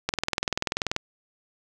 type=click train; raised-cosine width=0.2 ms; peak=-7 dBFS; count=19; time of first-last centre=0.09-0.964 s; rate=20.6 Hz; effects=none